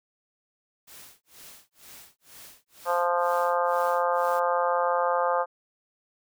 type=noise with tremolo; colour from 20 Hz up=white; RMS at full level=-46 dBFS; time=0.87-4.4 s; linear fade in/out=10 ms; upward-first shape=sine; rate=2.1 Hz; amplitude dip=100%
type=harmonic tone; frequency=174.6 Hz; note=F3; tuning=in tune; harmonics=3 / 4 / 5 / 6 / 7 / 8 / 9; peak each=-26 / -30 / -28 / -31 / -29 / -40 / -38 dBFS; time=2.85-5.46 s; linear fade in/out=50 ms
effects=none